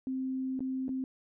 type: tone with dropouts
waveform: sine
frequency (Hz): 261.6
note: C4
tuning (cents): 0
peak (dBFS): -31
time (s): 0.07-1.04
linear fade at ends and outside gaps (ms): 1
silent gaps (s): 0.593-0.605 / 0.882-0.891
effects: none